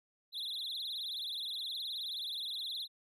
triangle tone with vibrato, 3729 Hz, A#7, in tune, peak -36 dBFS, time 0.32-2.88 s, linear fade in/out 50 ms, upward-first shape triangle, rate 19 Hz, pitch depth 220 cents each way, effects none

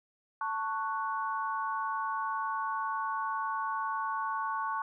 sine chord, F# minor, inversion first, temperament just, 888 / 1110 / 1480 Hz, A5 / C#6 / F#6, +16 / +2 / 0 cents, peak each -35 / -33 / -39 dBFS, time 0.41-4.82 s, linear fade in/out 2 ms, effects none

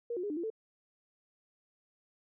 sine tone with pitch steps, 472.4 / 358.8 / 412.3 / 300 / 341 / 442.3 Hz, A#4 / F4 / G#4 / D4 / F4 / A4, +23 / +47 / -13 / +37 / -41 / +9 cents, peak -33 dBFS, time 0.1-0.502 s, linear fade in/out 5 ms, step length 67 ms, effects none

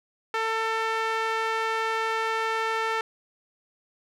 sawtooth tone with band-pass filter, 446.9 Hz, A4, 27 cents sharp, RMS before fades -27 dBFS, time 0.34-3.01 s, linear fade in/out 2 ms, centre 1500 Hz, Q 1.1, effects none

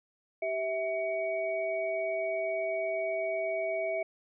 sine tone cluster, 388.6 / 652 / 2254 Hz, G4 / E5 / C#7, -15 / -19 / +28 cents, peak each -38 / -30 / -38 dBFS, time 0.42-4.03 s, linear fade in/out 5 ms, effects none

